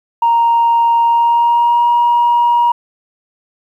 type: tone with pitch glide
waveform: sine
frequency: 932.3 to 952.4 Hz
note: A#5 to A#5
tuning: 0 to +37 cents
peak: -7 dBFS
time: 0.22-2.72 s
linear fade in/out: 5 ms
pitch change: +37 cents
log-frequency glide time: 1.03-1.89 s
effects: tanh soft clip ceiling -5 dBFS + 8-bit